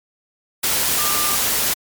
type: tone in noise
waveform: sine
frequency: 1195 Hz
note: D6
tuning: 30 cents sharp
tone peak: -25 dBFS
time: 0.98-1.36 s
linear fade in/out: 10 ms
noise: white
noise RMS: -19 dBFS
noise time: 0.63-1.74 s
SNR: -9 dB
effects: MP3 96 kbps